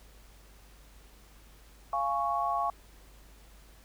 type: chord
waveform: sine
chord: Db major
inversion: first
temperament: just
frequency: 693 / 831.5 / 1108.7 Hz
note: F5 / Ab5 / Db6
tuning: -14 / +2 / 0 cents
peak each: -32 / -33 / -30 dBFS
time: 1.93-2.7 s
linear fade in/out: 2 ms
effects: added 50 Hz sine -54 dBFS peak until 3.84 s + pink hiss -59 dBFS RMS until 3.84 s